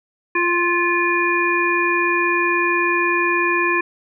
harmonic tone with a mistuned harmonic, 347.4 Hz, F4, 9 cents flat, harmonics 1 / 3 / 5 / 7, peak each -21 / -21 / -21 / -21 dBFS, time 0.35-3.81 s, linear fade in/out 5 ms, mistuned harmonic 3, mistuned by +17 cents, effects none

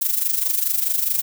violet noise with amplitude modulation, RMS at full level -18 dBFS, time 0.01-1.22 s, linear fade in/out 10 ms, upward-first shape sine, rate 24.7 Hz, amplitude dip 70%, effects none

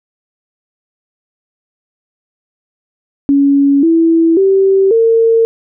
sine tone with pitch steps, 280.1 / 329.3 / 387.1 / 455 Hz, C#4 / E4 / G4 / A#4, +18 / -2 / -22 / -42 cents, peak -6 dBFS, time 3.29-5.45 s, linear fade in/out 0 ms, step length 540 ms, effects none

